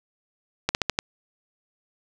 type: slowing click train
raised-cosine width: 0.2 ms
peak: -4 dBFS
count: 5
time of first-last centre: 0.69-0.989 s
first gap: 59 ms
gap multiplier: 1.16
effects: none